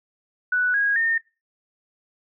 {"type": "tone with pitch steps", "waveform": "sine", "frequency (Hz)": [1482, 1644.4, 1824.6], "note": ["F#6", "G#6", "A#6"], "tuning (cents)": [2, -18, -38], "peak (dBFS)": -18, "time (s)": [0.52, 1.18], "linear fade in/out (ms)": 5, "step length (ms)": 220, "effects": ["noise-tail reverb RT60 0.3 s tail -22 dB re dry"]}